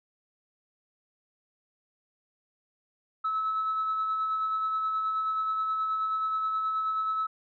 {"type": "tone with tremolo", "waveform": "sine", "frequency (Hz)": 1299, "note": "E6", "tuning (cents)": -26, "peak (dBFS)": -24, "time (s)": [3.24, 7.27], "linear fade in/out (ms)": 10, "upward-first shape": "sine", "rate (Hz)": 9.4, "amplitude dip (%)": 30, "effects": ["tanh soft clip ceiling -22 dBFS"]}